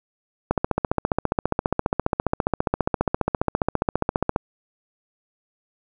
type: click train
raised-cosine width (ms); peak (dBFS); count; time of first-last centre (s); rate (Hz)
1; -5; 58; 0.51-4.361; 14.8
effects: none